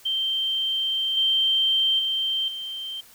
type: tone with level steps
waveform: sine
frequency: 3136 Hz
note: G7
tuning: in tune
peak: -22 / -18 / -22 / -30 dBFS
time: 0.05-3.01 s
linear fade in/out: 10 ms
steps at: 1.17 / 1.99 / 2.48 s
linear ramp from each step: 2 ms
effects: white hiss -51 dBFS RMS until 3.14 s